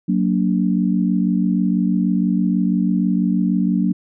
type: chord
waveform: sine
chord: Gb augmented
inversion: none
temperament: just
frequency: 185 / 231.2 / 289.1 Hz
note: Gb3 / Bb3 / D4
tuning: 0 / -14 / -27 cents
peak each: -17 / -20 / -22 dBFS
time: 0.08-3.93 s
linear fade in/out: 10 ms
effects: none